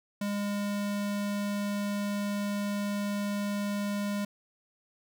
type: tone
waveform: square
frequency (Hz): 203.7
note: G#3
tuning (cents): -33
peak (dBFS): -30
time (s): 0.21-4.25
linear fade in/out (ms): 5
effects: none